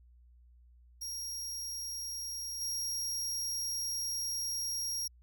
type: tone with level steps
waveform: sawtooth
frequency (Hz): 5610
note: F8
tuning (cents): +7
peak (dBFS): -35 / -31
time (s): 1.01-5.08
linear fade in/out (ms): 10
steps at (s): 2.6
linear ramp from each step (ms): 20
effects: added 60 Hz sine -57 dBFS peak until 5.22 s